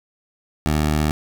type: tone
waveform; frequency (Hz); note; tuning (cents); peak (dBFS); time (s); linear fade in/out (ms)
15% pulse; 76; D#2; -40; -11; 0.66-1.11; 0
effects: none

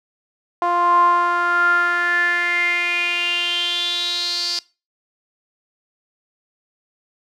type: tone with band-pass filter sweep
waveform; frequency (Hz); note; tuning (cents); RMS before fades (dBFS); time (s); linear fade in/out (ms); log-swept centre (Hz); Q
sawtooth; 349.2; F4; 0; -19; 0.62-4.59; 0; 890 to 4800; 8.1
effects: noise-tail reverb RT60 0.3 s tail -21 dB re dry

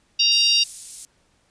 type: harmonic tone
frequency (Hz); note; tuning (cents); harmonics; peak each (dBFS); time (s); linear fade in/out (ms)
933; A#5; +1; 3 / 4 / 5 / 6; -20 / -22 / -19 / -22; 0.19-0.64; 10
type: high-pass noise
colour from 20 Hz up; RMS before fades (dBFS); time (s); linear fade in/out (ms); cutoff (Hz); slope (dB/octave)
white; -33; 0.32-1.05; 0; 7500; 12
effects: pink hiss -63 dBFS RMS until 1.5 s + resampled to 22050 Hz

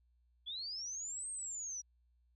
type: linear two-way sweep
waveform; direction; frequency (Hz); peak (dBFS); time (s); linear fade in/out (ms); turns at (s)
sine; up then down; 3322 to 8500 to 5710; -40; 0.46-1.82; 20; 1.3
effects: added 60 Hz sine -69 dBFS peak until 2.35 s

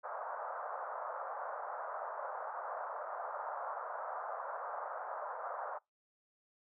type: band-pass noise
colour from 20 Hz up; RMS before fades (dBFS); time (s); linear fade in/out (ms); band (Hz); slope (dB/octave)
pink; -42; 0.03-5.79; 20; 560 to 1400; 48
effects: noise-tail reverb RT60 0.2 s tail -26 dB re dry

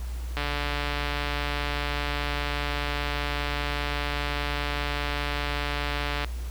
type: click train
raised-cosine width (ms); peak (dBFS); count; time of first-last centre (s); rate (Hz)
0.3; -13; 853; 0.37-6.246; 145
effects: added 60 Hz sine -30 dBFS peak until 6.5 s + pink hiss -47 dBFS RMS until 6.5 s

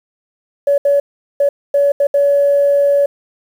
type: tone bursts at uneven times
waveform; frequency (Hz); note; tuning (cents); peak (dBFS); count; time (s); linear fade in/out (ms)
sine; 567; C#5; +39; -8; 6; 0.67-0.78 / 0.85-1 / 1.4-1.49 / 1.74-1.92 / 2-2.07 / 2.14-3.06; 5
effects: tanh soft clip ceiling -4 dBFS + 7-bit

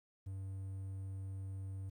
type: tone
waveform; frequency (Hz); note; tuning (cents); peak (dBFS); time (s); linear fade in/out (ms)
triangle; 96.1; G2; -34; -39; 0.26-1.9; 10
effects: 12-bit

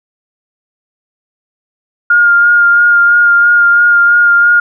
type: tone with vibrato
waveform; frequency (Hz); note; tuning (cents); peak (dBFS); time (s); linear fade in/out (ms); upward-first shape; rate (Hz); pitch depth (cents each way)
sine; 1413; F6; +20; -4; 2.1-4.6; 5; sine; 3; 18
effects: none

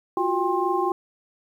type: tone cluster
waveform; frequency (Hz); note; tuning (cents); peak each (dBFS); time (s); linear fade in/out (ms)
sine; 347.2 / 371.3 / 797 / 1060; F4 / F#4 / G5 / C6; -10 / +6 / +28 / +22; -26; 0.17-0.92; 2
effects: 9-bit

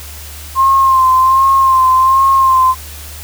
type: tone with vibrato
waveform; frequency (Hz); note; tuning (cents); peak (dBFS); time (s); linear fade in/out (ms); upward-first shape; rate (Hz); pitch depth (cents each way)
sine; 1057; C6; +17; -6; 0.55-2.75; 50; sine; 1.3; 38
effects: added 74 Hz sine -30 dBFS peak until 3.23 s + white hiss -32 dBFS RMS until 3.23 s

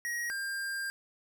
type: tone pair in turn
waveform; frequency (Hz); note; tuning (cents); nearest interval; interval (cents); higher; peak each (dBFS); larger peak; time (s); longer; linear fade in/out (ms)
square; 1894 / 1597.7; A#6 / G6; +27 / +33; minor third; 294; first; -33 / -34; first; 0.05-0.3 / 0.3-0.9; second; 0
effects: none

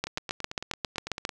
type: two click trains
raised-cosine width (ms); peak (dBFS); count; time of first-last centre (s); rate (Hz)
0.2; -18 / -11; 12 / 10; 0.07-1.292 / 0.04-1.251; 9 / 7.43
effects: none

